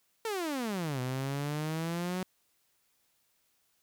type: exponential two-way sweep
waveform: sawtooth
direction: down then up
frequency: 462.9 to 125.2 to 186.8 Hz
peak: -28 dBFS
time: 0.25-2.23 s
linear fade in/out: 2 ms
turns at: 1 s
effects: white hiss -73 dBFS RMS until 3.82 s